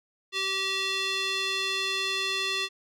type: tone with band-pass filter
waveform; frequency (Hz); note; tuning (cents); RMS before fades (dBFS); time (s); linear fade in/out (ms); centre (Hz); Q
square; 385.1; G4; -31; -29; 0.32-2.69; 50; 3400; 2.1
effects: none